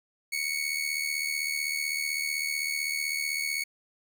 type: tone with amplitude modulation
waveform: sawtooth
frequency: 2217 Hz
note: C#7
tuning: in tune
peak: -22 dBFS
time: 0.32-3.64 s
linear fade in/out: 10 ms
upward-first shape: sine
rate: 75.8 Hz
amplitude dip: 65%
effects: none